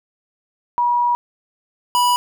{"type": "tone pair in turn", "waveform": ["sine", "square"], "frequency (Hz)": [964, 979.7], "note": ["B5", "B5"], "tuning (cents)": [-42, -14], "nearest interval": "unison", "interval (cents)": 28, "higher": "second", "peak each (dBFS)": -14, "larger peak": "neither", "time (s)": [[0.78, 1.15], [1.95, 2.16]], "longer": "first", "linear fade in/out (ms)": 0, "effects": []}